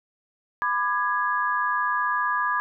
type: chord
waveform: sine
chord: G# diminished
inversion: first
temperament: just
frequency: 996.7 / 1196.1 / 1661.2 Hz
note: B5 / D6 / G#6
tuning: +16 / +31 / 0 cents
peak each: -26 dBFS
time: 0.62-2.6 s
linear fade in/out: 0 ms
effects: none